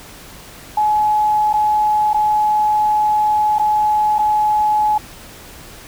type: tone with dropouts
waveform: sine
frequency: 848 Hz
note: G#5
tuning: 36 cents sharp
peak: -12 dBFS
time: 0.77-4.98 s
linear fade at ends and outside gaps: 5 ms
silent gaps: 1.53-1.538 / 2.133-2.143 / 3.585-3.595 / 4.184-4.19 s
effects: pink hiss -38 dBFS RMS until 5.87 s